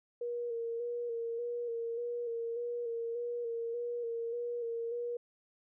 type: tone with vibrato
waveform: sine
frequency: 470.7 Hz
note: A#4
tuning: 17 cents sharp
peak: -34 dBFS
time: 0.21-5.17 s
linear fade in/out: 5 ms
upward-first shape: square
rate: 1.7 Hz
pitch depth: 29 cents each way
effects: none